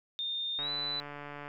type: tone with pitch glide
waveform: sine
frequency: 3635 to 3987 Hz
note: A#7 to B7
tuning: -44 to +16 cents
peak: -32 dBFS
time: 0.19-1 s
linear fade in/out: 0 ms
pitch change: +160 cents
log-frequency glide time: 0.57-0.7 s
type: click train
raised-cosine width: 0.5 ms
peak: -28 dBFS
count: 130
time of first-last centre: 0.59-1.48 s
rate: 145 Hz
effects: none